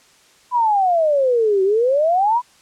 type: exponential two-way sweep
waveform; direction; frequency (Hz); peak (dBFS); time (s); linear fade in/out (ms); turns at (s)
sine; down then up; 1009 to 374.2 to 1009; -13; 0.51-2.42; 50; 1.63
effects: white hiss -52 dBFS RMS until 2.61 s + low-pass 8000 Hz 12 dB/octave